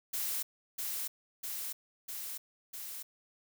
blue noise with echo, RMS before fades -35 dBFS, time 0.13-0.43 s, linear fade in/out 10 ms, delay 650 ms, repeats 4, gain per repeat -2 dB, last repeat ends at 3.03 s, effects none

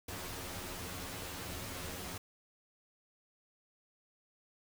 pink noise with comb filter, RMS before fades -43 dBFS, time 0.08-2.18 s, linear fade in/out 5 ms, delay 11 ms, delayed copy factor +1, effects none

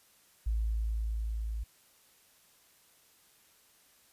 sine tone with level ramp, 55 Hz, A1, in tune, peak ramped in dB -27 to -33 dBFS, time 0.46-1.64 s, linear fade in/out 10 ms, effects white hiss -64 dBFS RMS until 4.12 s + resampled to 32000 Hz

